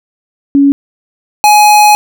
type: tone pair in turn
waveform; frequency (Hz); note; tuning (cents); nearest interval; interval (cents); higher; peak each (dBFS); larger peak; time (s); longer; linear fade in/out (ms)
sine / square; 280 / 839.1; C#4 / G#5; +18 / +18; octave + perfect fifth; 1900; second; -3; neither; 0.55-0.72 / 1.44-1.95; second; 0
effects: none